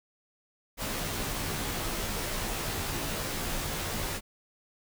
pink noise with comb filter, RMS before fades -33 dBFS, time 0.77-4.21 s, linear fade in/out 50 ms, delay 16 ms, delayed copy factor -0.75, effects none

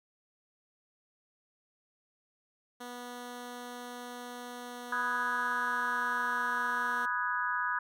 10% pulse tone with pitch glide, 244.5 to 240.7 Hz, B3 to B3, -17 to -44 cents, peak -33 dBFS, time 2.8-7.06 s, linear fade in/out 10 ms, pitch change -27 cents, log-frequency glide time 4.61-6.41 s
sine chord, G# minor seventh, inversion first, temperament equal, 987.8 / 1244.5 / 1480 / 1661.2 Hz, B5 / D#6 / F#6 / G#6, 0 / 0 / 0 / 0 cents, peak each -35 dBFS, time 4.92-7.79 s, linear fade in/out 5 ms
effects none

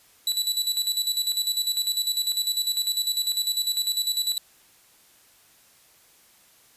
sawtooth tone with tremolo, 3951 Hz, B7, in tune, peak -18 dBFS, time 0.27-4.38 s, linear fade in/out 2 ms, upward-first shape square, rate 10 Hz, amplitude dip 65%, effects white hiss -57 dBFS RMS until 6.76 s + resampled to 32000 Hz

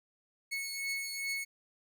sawtooth beating tone pair, 2200 / 2202.5 Hz, C#7 / C#7, -14 / -12 cents, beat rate 2.5 Hz, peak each -33 / -37 dBFS, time 0.51-1.45 s, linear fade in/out 20 ms, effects none

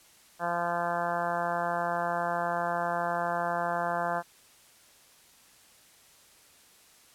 harmonic tone, 172.3 Hz, F3, 23 cents flat, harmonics 1 / 2 / 3 / 4 / 5 / 6 / 7 / 8 / 9 / 10, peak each -40 / -43 / -37 / -31 / -35 / -36 / -39 / -40 / -38 / -43 dBFS, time 0.39-4.23 s, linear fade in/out 50 ms, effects white hiss -58 dBFS RMS until 7.14 s + low-pass 12000 Hz 12 dB/octave

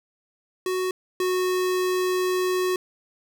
square tone pair in turn, 370 / 367.4 Hz, F#4 / F#4, 0 / -12 cents, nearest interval unison, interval 12 cents, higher first, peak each -24 / -22 dBFS, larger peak second, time 0.66-0.91 / 1.2-2.76 s, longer second, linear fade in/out 2 ms, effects none

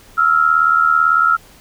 sine tone pair together, 1311 / 1389 Hz, E6 / F6, -10 / -10 cents, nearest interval minor second, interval 100 cents, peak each -13 dBFS, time 0.17-1.37 s, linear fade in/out 20 ms, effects pink hiss -45 dBFS RMS until 1.6 s

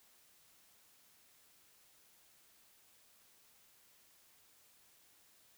silence, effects white hiss -67 dBFS RMS until 5.57 s

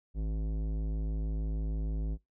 sine tone with tanh clipping, 53.2 Hz, G#1, 42 cents sharp, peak -32 dBFS, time 0.14-2.18 s, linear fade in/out 50 ms, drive 15 dB, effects noise-tail reverb RT60 0.2 s tail -25 dB re dry

